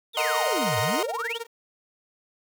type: exponential two-way sweep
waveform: sine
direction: down then up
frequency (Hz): 3858 to 98 to 3858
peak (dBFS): -28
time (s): 0.13-1.39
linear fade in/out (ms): 50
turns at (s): 0.79
type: tone with tremolo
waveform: sawtooth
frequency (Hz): 462.8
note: A#4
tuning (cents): -13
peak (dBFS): -25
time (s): 0.14-1.47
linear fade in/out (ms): 50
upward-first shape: sine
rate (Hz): 19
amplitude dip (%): 95
type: chord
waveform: sawtooth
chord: C half-diminished seventh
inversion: first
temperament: equal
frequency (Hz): 622.3 / 740 / 932.3 / 1046.5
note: Eb5 / Gb5 / Bb5 / C6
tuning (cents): 0 / 0 / 0 / 0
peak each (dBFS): -23 / -27 / -28 / -27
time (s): 0.17-1.03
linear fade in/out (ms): 2
effects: 9-bit

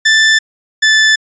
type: tone pair in turn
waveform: sawtooth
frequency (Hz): 1764 / 1750.8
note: A6 / A6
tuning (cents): +4 / -9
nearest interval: unison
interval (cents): 13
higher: first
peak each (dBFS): -3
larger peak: neither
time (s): 0.05-0.39 / 0.82-1.16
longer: neither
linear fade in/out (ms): 10
effects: resampled to 16000 Hz

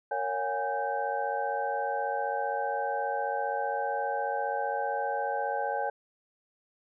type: tone cluster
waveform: sine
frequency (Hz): 462.1 / 558 / 725 / 820 / 1546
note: A#4 / C#5 / F#5 / G#5 / G6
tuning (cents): -15 / +11 / -35 / -22 / -24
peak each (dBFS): -37 / -34 / -36 / -31 / -38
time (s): 0.11-5.9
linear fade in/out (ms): 5
effects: none

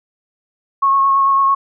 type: tone with vibrato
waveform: sine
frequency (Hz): 1094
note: C#6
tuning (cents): -23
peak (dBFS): -10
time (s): 0.82-1.55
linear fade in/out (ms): 10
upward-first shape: triangle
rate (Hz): 9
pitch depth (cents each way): 19
effects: none

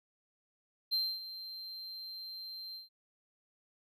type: tone with ADSR envelope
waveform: triangle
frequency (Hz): 4142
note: C8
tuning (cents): -18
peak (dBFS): -27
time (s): 0.91-2.89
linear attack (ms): 24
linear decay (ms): 260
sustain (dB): -14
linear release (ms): 140
effects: none

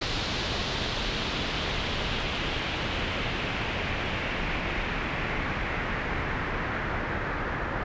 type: noise with low-pass filter sweep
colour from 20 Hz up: pink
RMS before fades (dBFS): -30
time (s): 0.01-7.84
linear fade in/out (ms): 10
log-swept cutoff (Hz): 4200 to 1600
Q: 2
effects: resampled to 16000 Hz

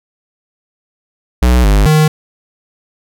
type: tone with pitch steps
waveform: square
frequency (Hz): 61.6 / 50.5 / 154.5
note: B1 / G#1 / D#3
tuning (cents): -4 / -48 / -12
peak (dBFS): -7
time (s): 1.42-2.08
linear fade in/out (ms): 5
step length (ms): 220
effects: none

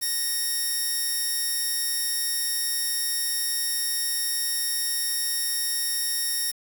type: tone pair together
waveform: 5% pulse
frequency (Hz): 1864.7 / 5460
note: A#6 / F8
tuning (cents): 0 / -40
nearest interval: octave + perfect fifth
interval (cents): 1860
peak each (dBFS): -20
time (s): 0.01-6.52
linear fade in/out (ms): 20
effects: 7-bit

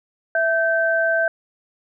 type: tone pair together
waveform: sine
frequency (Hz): 659.3 / 1551.9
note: E5 / G6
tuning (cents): 0 / -18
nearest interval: octave + minor third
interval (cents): 1482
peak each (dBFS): -19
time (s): 0.35-1.28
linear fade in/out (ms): 2
effects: none

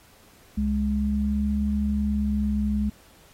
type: tone pair together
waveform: sine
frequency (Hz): 69.3 / 208.3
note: C#2 / G#3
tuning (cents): 0 / +5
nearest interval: octave + perfect fifth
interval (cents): 1905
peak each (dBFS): -26 / -23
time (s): 0.57-2.9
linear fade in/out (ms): 10
effects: pink hiss -55 dBFS RMS until 3.33 s + AAC 48 kbps

